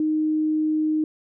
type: tone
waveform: sine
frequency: 309.7 Hz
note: D#4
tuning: 8 cents flat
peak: -19 dBFS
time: 0-1.04 s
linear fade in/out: 2 ms
effects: none